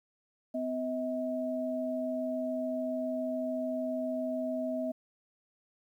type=tone pair together; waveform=sine; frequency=253.7 / 639.3 Hz; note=B3 / D#5; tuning=+47 / +47 cents; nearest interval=octave + major third; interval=1600 cents; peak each=-34 / -33 dBFS; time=0.54-4.92 s; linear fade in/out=10 ms; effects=11-bit